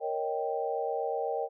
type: chord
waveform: sine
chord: Eb dominant seventh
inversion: second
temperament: equal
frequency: 466.2 / 554.4 / 622.3 / 784 Hz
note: Bb4 / Db5 / Eb5 / G5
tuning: 0 / 0 / 0 / 0 cents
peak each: -33 / -36 / -36 / -34 dBFS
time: 0-1.49 s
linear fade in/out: 50 ms
effects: none